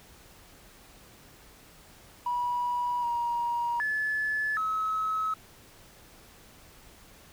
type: tone with pitch steps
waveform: triangle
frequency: 972 / 949 / 1726 / 1287 Hz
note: B5 / A#5 / A6 / E6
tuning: -28 / +31 / -34 / -42 cents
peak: -23 dBFS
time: 2.26-5.34 s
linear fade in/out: 5 ms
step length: 770 ms
effects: tanh soft clip ceiling -24 dBFS + pink hiss -54 dBFS RMS until 7.32 s